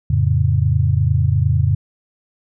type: chord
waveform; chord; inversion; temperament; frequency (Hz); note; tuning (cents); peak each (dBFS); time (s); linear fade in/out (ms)
sine; F augmented; none; equal; 87.31 / 110 / 138.59; F2 / A2 / C#3; 0 / 0 / 0; -17; 0.1-1.75; 5
effects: none